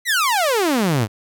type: exponential sweep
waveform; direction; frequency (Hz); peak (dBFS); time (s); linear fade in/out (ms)
sawtooth; down; 2060 to 98; -12; 0.05-1.08; 50
effects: none